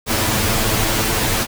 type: noise with comb filter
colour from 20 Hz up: pink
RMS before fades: -18 dBFS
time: 0.06-1.47 s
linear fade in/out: 50 ms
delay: 9.1 ms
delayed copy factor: +0.7
effects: none